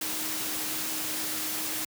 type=tone in noise; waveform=sine; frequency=311.1 Hz; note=D#4; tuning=in tune; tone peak=-42 dBFS; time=0.01-1.85 s; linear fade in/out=5 ms; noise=white; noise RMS=-32 dBFS; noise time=0.01-1.85 s; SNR=-13 dB; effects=high-pass 100 Hz 12 dB/octave